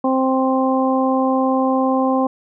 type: harmonic tone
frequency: 262.5 Hz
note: C4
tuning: 6 cents sharp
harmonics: 1 / 2 / 3 / 4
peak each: -17 / -20 / -22 / -23 dBFS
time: 0.04-2.27 s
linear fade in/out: 5 ms
effects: none